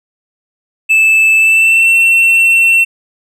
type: tone with pitch glide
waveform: triangle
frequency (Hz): 2629 to 2703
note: E7 to E7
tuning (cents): -5 to +43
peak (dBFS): -4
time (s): 0.89-2.85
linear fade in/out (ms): 20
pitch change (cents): +48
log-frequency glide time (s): 1.37-1.92
effects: none